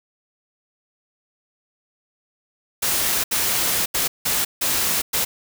white noise bursts at uneven times, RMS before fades -21 dBFS, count 6, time 2.82-3.24 / 3.31-3.86 / 3.94-4.08 / 4.25-4.45 / 4.61-5.02 / 5.13-5.25 s, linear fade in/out 10 ms, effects none

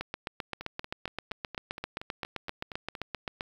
two click trains, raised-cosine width 0.3 ms, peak -17 / -23 dBFS, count 27 / 11, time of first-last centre 0.01-3.409 / 0.61-2.952 s, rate 7.65 / 4.27 Hz, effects 8-bit

